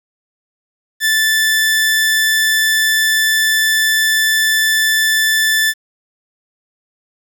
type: tone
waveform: sawtooth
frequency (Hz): 1757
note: A6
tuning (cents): -3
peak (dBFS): -8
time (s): 1-5.74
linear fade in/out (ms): 50
effects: 7-bit